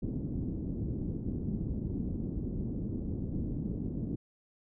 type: low-pass noise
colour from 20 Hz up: white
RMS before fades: -35 dBFS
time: 0.02-4.16 s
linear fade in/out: 10 ms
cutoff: 280 Hz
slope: 24 dB/octave
effects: none